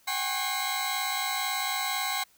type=tone cluster; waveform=sawtooth; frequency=754 / 812 / 1084 / 2124 / 3927 Hz; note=F#5 / G#5 / C#6 / C7 / B7; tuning=+32 / -39 / -39 / +25 / -11 cents; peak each=-31 dBFS; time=0.07-2.24 s; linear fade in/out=10 ms; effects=white hiss -62 dBFS RMS until 2.37 s